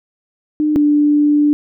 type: tone pair in turn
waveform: sine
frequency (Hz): 302.5 / 294.7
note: D#4 / D4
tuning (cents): -49 / +6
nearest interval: unison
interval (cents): 45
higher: first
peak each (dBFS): -12 / -9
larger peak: second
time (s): 0.6-0.76 / 0.76-1.53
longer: second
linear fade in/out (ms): 0
effects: none